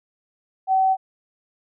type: tone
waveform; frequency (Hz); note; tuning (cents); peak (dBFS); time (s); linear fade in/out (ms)
sine; 762; G5; -49; -15; 0.67-0.97; 50
effects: none